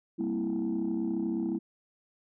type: chord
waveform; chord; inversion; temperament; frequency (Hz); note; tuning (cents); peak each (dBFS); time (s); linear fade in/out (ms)
sine; C dominant seventh; second; equal with one note detuned; 196 / 230.3 / 261.6 / 329.6; G3 / Bb3 / C4 / E4; 0 / -21 / 0 / 0; -34 / -32 / -36 / -30; 0.18-1.59; 20
effects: tanh soft clip ceiling -23 dBFS